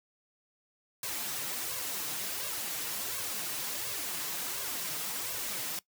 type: noise with flanger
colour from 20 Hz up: white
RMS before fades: -36 dBFS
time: 1.03-5.79 s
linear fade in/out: 2 ms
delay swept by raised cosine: 1.8 to 6.7 ms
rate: 1.4 Hz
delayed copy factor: +0.75
effects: noise-tail reverb RT60 0.1 s tail -20 dB re dry + high-pass 80 Hz 12 dB/octave